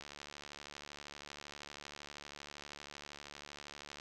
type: click train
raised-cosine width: 0.2 ms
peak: -30 dBFS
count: 291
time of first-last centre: 0.01-3.999 s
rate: 72.7 Hz
effects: none